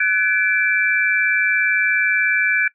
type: tone cluster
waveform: sine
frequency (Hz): 1503 / 1700 / 2337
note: F#6 / G#6 / D7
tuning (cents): +27 / +40 / -9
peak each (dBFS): -19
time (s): 0-2.68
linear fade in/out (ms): 5
effects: noise-tail reverb RT60 0.1 s tail -22 dB re dry